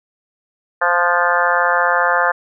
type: harmonic tone with a mistuned harmonic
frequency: 174.61 Hz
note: F3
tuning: in tune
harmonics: 3 / 4 / 5 / 6 / 7 / 8 / 9 / 10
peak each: -21 / -21 / -21 / -21 / -21 / -21 / -21 / -21 dBFS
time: 0.81-2.32 s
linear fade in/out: 10 ms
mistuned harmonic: 8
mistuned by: +28 cents
effects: none